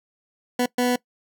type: tone bursts at uneven times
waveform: 20% pulse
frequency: 246.9 Hz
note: B3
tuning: in tune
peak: -14 dBFS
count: 2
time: 0.59-0.66 / 0.78-0.96 s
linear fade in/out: 5 ms
effects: noise-tail reverb RT60 0.1 s tail -21 dB re dry